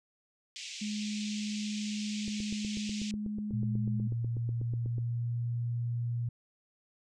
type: band-pass noise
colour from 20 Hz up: pink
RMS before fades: -43 dBFS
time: 0.56-3.11 s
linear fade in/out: 0 ms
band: 2300 to 7500 Hz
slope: 48 dB/octave
type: tone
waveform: sine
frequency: 210 Hz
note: G#3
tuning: 19 cents sharp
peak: -33 dBFS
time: 0.81-4.08 s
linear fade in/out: 10 ms
type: click train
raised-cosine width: 3 ms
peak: -29 dBFS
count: 23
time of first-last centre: 2.28-4.983 s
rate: 8.14 Hz
type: tone with pitch glide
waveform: sine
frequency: 116.54 to 118.78 Hz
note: A#2 to A#2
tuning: 0 to +33 cents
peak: -30 dBFS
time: 3.53-6.29 s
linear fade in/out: 5 ms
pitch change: +33 cents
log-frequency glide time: 4.03-5.39 s
effects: none